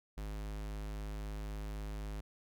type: tone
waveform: square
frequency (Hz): 51.91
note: G#1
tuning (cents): 0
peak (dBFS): -40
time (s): 0.17-2.21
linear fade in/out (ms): 10
effects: none